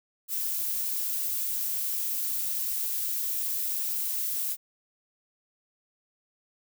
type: noise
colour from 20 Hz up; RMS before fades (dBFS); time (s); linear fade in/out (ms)
violet; -30; 0.28-4.57; 50
effects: none